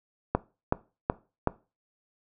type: click train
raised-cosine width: 1 ms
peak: -8 dBFS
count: 4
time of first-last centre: 0.35-1.474 s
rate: 2.67 Hz
effects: noise-tail reverb RT60 0.3 s tail -19 dB re dry